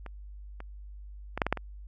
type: clicks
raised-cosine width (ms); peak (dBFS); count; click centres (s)
0.5; -27 / -27 / -17 / -8 / -13 / -9 / -21; 7; 0.063 / 0.604 / 1.376 / 1.418 / 1.466 / 1.526 / 1.573
effects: added 50 Hz sine -42 dBFS peak until 1.87 s